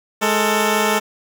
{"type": "tone pair together", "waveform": "10% pulse", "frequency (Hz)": [210.8, 446.7], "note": ["G#3", "A4"], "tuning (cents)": [26, 26], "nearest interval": "octave + minor second", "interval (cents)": 1300, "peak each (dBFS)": -10, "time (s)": [0.21, 1], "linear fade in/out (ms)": 20, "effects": []}